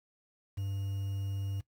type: tone with quantisation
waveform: triangle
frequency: 98.4 Hz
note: G2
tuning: 7 cents sharp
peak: -31 dBFS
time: 0.57-1.61 s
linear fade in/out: 10 ms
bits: 9
effects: noise-tail reverb RT60 0.1 s tail -17 dB re dry